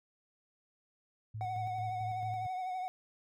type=tone with tremolo; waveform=sine; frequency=108.8 Hz; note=A2; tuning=19 cents flat; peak=-38 dBFS; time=1.34-2.47 s; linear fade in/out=10 ms; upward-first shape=square; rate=4.5 Hz; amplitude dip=45%
type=tone with vibrato; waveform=triangle; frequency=740 Hz; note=F#5; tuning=in tune; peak=-33 dBFS; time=1.41-2.88 s; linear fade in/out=0 ms; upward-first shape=triangle; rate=12 Hz; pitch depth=42 cents each way
effects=none